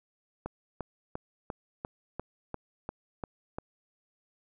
click train, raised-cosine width 1 ms, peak -21 dBFS, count 10, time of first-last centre 0.46-3.585 s, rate 2.88 Hz, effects none

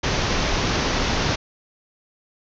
pink low-pass noise, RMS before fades -22 dBFS, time 0.03-1.36 s, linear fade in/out 10 ms, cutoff 6400 Hz, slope 96 dB/octave, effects none

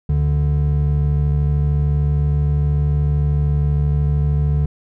triangle tone pair together, 72.9 / 146 Hz, D2 / D3, -12 / -10 cents, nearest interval octave, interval 1202 cents, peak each -15 dBFS, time 0.09-4.66 s, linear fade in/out 5 ms, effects none

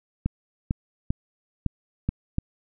clicks, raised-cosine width 5 ms, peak -11 dBFS, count 6, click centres 0.26 / 0.709 / 1.105 / 1.663 / 2.09 / 2.384 s, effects none

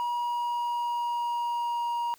triangle tone with pitch glide, 959 to 947.4 Hz, A#5 to A#5, +49 to +28 cents, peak -25 dBFS, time 0-2.14 s, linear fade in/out 0 ms, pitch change -21 cents, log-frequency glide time 0.15-1.9 s, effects white hiss -59 dBFS RMS until 2.18 s

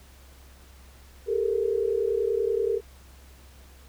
sine tone cluster, 397.1 / 437.4 / 467.8 Hz, G4 / A4 / A#4, +22 / -10 / +6 cents, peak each -27 dBFS, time 1.26-2.81 s, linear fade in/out 50 ms, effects added 66 Hz sine -49 dBFS peak until 3.88 s + pink hiss -55 dBFS RMS until 3.88 s

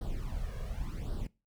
brown noise with flanger, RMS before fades -36 dBFS, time 0.01-1.27 s, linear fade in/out 5 ms, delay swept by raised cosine 0.21 to 1.81 ms, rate 0.89 Hz, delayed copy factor +0.8, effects noise-tail reverb RT60 0.3 s tail -23 dB re dry

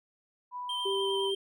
sine tone with pitch glide, 987.8 to 973.6 Hz, B5 to B5, 0 to -25 cents, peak -35 dBFS, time 0.51-1.32 s, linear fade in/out 50 ms, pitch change -25 cents, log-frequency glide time 1.01-1.14 s
triangle tone with vibrato, 3136 Hz, G7, in tune, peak -31 dBFS, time 0.69-1.35 s, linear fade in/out 5 ms, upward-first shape triangle, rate 9.8 Hz, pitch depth 24 cents each way
sine tone, 392 Hz, G4, in tune, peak -29 dBFS, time 0.85-1.35 s, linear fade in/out 10 ms
effects none

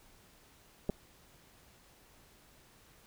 clicks, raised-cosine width 2 ms, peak -20 dBFS, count 2, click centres 0.893 / 0.898 s, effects pink hiss -62 dBFS RMS until 3.06 s

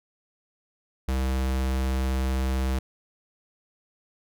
square tone, 65.41 Hz, C2, in tune, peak -24 dBFS, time 1.08-2.79 s, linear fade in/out 5 ms, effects none

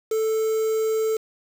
triangle tone with quantisation, 440 Hz, A4, in tune, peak -18 dBFS, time 0.11-1.17 s, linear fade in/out 5 ms, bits 6, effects none

